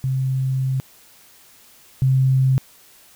sine tone pair in turn, 131.9 / 131.9 Hz, C3 / C3, +14 / +14 cents, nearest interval unison, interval 0 cents, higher neither, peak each -18 / -13 dBFS, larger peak second, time 0.04-0.8 / 2.02-2.58 s, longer first, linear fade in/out 0 ms, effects white hiss -50 dBFS RMS until 3.15 s

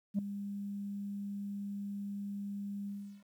sine tone with ADSR envelope, 201.3 Hz, G3, 46 cents sharp, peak -24 dBFS, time 0.14-3.24 s, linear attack 47 ms, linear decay 5 ms, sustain -13 dB, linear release 360 ms, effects tanh soft clip ceiling -26 dBFS + 11-bit

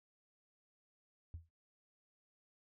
sine tone with exponential decay, 83.4 Hz, E2, 21 cents sharp, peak -39 dBFS, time 1.34-1.49 s, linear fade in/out 0 ms, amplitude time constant 31 ms, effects noise-tail reverb RT60 0.3 s tail -26 dB re dry + tanh soft clip ceiling -39 dBFS

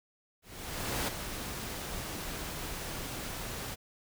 pink noise with ADSR envelope, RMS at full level -32 dBFS, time 0.42-3.76 s, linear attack 660 ms, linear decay 8 ms, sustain -7 dB, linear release 31 ms, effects none

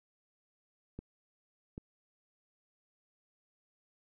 clicks, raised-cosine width 3 ms, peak -29 dBFS, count 2, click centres 0.99 / 1.779 s, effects none

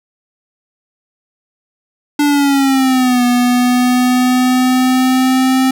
square linear two-way sweep, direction down then up, 293.7 to 244.2 to 261.9 Hz, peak -10 dBFS, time 2.19-5.71 s, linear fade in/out 5 ms, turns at 3.24 s, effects none

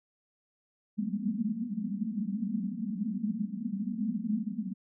pink band-pass noise, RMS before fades -33 dBFS, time 0.97-4.74 s, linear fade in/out 20 ms, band 190 to 240 Hz, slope 96 dB/octave, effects none

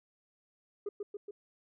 sine tone with echo, 408.7 Hz, G#4, 28 cents flat, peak -31 dBFS, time 0.86-0.89 s, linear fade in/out 5 ms, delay 140 ms, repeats 3, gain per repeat -3 dB, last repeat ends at 1.31 s, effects tanh soft clip ceiling -32 dBFS

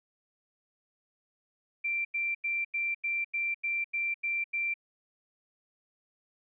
sine tone bursts, 2356 Hz, D7, 5 cents sharp, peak -28 dBFS, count 10, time 1.84-4.741 s, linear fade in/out 10 ms, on 210 ms, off 89 ms, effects none

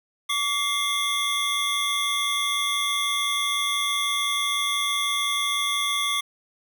square tone cluster, 1148 / 2110 / 3331 / 3530 Hz, D6 / C7 / G#7 / A7, -40 / +14 / +4 / +5 cents, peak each -29 dBFS, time 0.29-6.21 s, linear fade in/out 10 ms, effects none

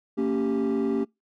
triangle chord, G diminished, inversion first, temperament equal with one note detuned, 228.2 / 277.2 / 392 Hz, Bb3 / Db4 / G4, -37 / 0 / 0 cents, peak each -24 dBFS, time 0.17-1.05 s, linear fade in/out 20 ms, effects noise-tail reverb RT60 0.2 s tail -25 dB re dry + tanh soft clip ceiling -16 dBFS

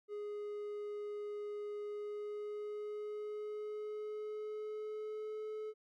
triangle tone with pitch glide, 415.3 to 430.7 Hz, G#4 to A4, 0 to -37 cents, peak -38 dBFS, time 0.08-5.74 s, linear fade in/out 50 ms, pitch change +63 cents, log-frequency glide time 1.83-5.46 s, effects none

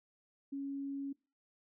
sine tone, 277.2 Hz, C#4, in tune, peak -37 dBFS, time 0.52-1.13 s, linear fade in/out 10 ms, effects noise-tail reverb RT60 0.3 s tail -22 dB re dry

